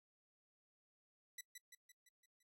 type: tone with echo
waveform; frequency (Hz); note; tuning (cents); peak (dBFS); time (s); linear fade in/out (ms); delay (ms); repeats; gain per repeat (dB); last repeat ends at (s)
10% pulse; 1975.5; B6; 0; -38; 1.38-1.41; 5; 170; 6; -5; 2.43
effects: noise-tail reverb RT60 0.1 s tail -23 dB re dry